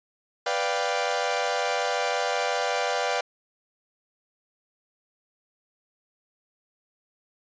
sawtooth chord, G dominant seventh, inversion first, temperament equal, 493.9 / 587.3 / 698.5 / 784 Hz, B4 / D5 / F5 / G5, 0 / 0 / 0 / 0 cents, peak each -26 dBFS, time 0.46-3.21 s, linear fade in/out 5 ms, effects resampled to 16000 Hz

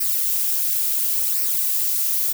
violet noise with flanger, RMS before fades -21 dBFS, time 0-2.33 s, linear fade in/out 10 ms, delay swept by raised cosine 0.28 to 4.28 ms, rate 0.71 Hz, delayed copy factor -0.6, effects none

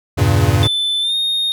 square chord, E diminished seventh, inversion none, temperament equal, 82.41 / 98 / 116.54 / 138.59 Hz, E2 / G2 / Bb2 / Db3, 0 / 0 / 0 / 0 cents, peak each -20 / -15 / -18 / -19 dBFS, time 0.17-0.68 s, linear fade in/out 20 ms
triangle tone with pitch glide, 3520 to 3697 Hz, A7 to A#7, 0 to -15 cents, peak -14 dBFS, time 0.63-1.52 s, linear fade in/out 0 ms, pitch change +85 cents, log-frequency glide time 1.01-1.15 s
effects none

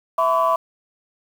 sine tone cluster, 659 / 1011 / 1141 Hz, E5 / B5 / C#6, -1 / +40 / +50 cents, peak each -19 dBFS, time 0.18-0.56 s, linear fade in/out 5 ms, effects tanh soft clip ceiling -8 dBFS + 7-bit

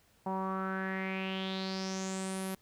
sawtooth tone with low-pass filter sweep, 190 Hz, F#3, 46 cents sharp, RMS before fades -36 dBFS, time 0.26-2.55 s, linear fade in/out 5 ms, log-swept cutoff 870 to 12000 Hz, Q 5.4, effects pink hiss -67 dBFS RMS until 2.61 s

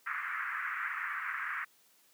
pink band-pass noise, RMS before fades -37 dBFS, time 0.06-1.65 s, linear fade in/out 10 ms, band 1200 to 2100 Hz, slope 48 dB/octave, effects white hiss -66 dBFS RMS until 2.13 s + high-pass 150 Hz 12 dB/octave

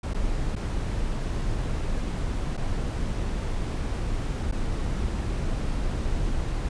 brown noise with dropouts, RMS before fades -27 dBFS, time 0.03-6.69 s, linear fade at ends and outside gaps 5 ms, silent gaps 0.136-0.144 / 0.555-0.561 / 2.569-2.575 / 4.514-4.522 s, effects resampled to 22050 Hz

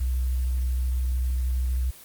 sine tone with vibrato, 63.1 Hz, B1, 38 cents sharp, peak -22 dBFS, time 0-1.91 s, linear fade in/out 10 ms, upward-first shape sine, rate 13 Hz, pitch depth 22 cents each way, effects white hiss -47 dBFS RMS until 2.04 s + Opus 24 kbps

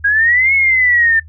sine exponential two-way sweep, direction up then down, 1617 to 2202 to 1780 Hz, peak -9 dBFS, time 0.04-1.2 s, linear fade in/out 10 ms, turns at 0.54 s, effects noise-tail reverb RT60 0.1 s tail -21 dB re dry + added 79 Hz sine -34 dBFS peak until 1.28 s

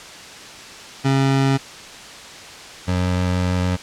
25% pulse tone pair in turn, 135.8 / 90.64 Hz, C#3 / F#2, -35 / -35 cents, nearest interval perfect fifth, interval 700 cents, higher first, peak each -11 / -14 dBFS, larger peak first, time 1.04-1.58 / 2.87-3.77 s, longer second, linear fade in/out 20 ms, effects white hiss -37 dBFS RMS until 3.82 s + low-pass 6000 Hz 12 dB/octave

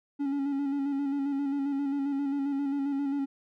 triangle tone with vibrato, 279.4 Hz, C#4, 14 cents sharp, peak -25 dBFS, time 0.19-3.26 s, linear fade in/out 20 ms, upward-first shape square, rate 7.5 Hz, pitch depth 33 cents each way, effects none

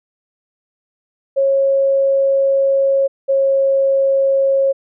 sine tone pair in turn, 546 / 544 Hz, C#5 / C#5, -26 / -33 cents, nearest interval unison, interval 7 cents, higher first, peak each -11 dBFS, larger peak neither, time 1.36-3.08 / 3.28-4.73 s, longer first, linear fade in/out 20 ms, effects none

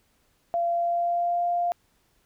sine tone with pitch glide, 686 to 698.4 Hz, F5 to F5, -31 to 0 cents, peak -22 dBFS, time 0.54-1.72 s, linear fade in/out 0 ms, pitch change +31 cents, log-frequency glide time 0.67-1.44 s, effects pink hiss -67 dBFS RMS until 2.25 s

